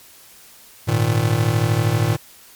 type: chord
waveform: square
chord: Ab suspended second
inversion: none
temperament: just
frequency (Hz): 103.83 / 116.8 / 155.74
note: Ab2 / Bb2 / Eb3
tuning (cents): 0 / +4 / +2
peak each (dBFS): -22 / -19 / -23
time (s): 0.87-2.17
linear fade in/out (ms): 20
effects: white hiss -46 dBFS RMS until 2.55 s + MP3 96 kbps